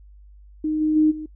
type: tone with level steps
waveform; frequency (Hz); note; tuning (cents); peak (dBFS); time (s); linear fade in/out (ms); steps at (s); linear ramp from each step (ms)
sine; 308.7; D#4; -14; -20 / -17 / -13 / -29; 0.64-1.26; 5; 0.8 / 0.95 / 1.1; 20
effects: noise-tail reverb RT60 0.1 s tail -25 dB re dry + added 50 Hz sine -44 dBFS peak until 1.35 s